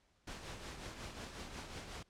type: noise with tremolo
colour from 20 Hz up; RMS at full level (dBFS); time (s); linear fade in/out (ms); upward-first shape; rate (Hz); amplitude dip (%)
pink; -45; 0.27-2.03; 5; triangle; 5.5; 55
effects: pink hiss -74 dBFS RMS until 2.09 s + low-pass 7000 Hz 12 dB/octave